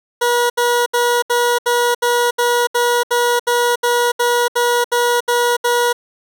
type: tone bursts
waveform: 20% pulse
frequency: 481.7 Hz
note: B4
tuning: 43 cents flat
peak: -8 dBFS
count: 16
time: 0.21-5.93 s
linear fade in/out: 10 ms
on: 290 ms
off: 72 ms
effects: none